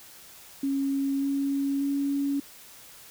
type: tone with pitch steps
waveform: sine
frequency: 274.9 / 277.6 / 280.4 Hz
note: C#4 / C#4 / C#4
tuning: -14 / +3 / +20 cents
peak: -24 dBFS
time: 0.63-2.4 s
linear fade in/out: 5 ms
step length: 590 ms
effects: white hiss -49 dBFS RMS until 3.1 s